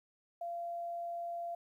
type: tone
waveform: sine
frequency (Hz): 687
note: F5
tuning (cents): -29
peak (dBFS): -37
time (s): 0.41-1.55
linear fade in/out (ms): 5
effects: 12-bit